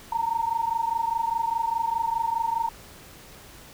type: tone pair together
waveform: sine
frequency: 905.1 / 930 Hz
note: A5 / A#5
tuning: +49 / -4 cents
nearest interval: unison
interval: 47 cents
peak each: -26 dBFS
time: 0.12-2.69 s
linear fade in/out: 5 ms
effects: pink hiss -47 dBFS RMS until 3.73 s